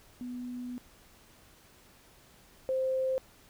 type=tone pair in turn; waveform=sine; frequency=246.9 / 523.2 Hz; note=B3 / C5; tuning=0 / 0 cents; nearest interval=octave + minor second; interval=1300 cents; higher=second; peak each=-36 / -27 dBFS; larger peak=second; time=0.21-0.78 / 2.69-3.18 s; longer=first; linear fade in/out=0 ms; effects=pink hiss -59 dBFS RMS until 3.49 s